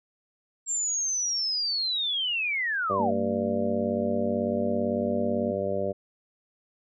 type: linear sweep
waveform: sine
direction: down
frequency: 7459 to 562 Hz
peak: -25 dBFS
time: 0.66-3.14 s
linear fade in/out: 50 ms
type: harmonic tone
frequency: 98.1 Hz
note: G2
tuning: 2 cents sharp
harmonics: 1 / 2 / 3 / 4 / 5 / 6 / 7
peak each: -39 / -35 / -41 / -33 / -32 / -29 / -39 dBFS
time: 2.89-5.93 s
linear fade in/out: 20 ms
type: tone with pitch glide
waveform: sine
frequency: 230 to 234.3 Hz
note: A#3 to A#3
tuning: -23 to +9 cents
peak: -28 dBFS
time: 2.99-5.52 s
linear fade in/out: 10 ms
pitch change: +32 cents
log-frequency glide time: 3.41-4.9 s
effects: none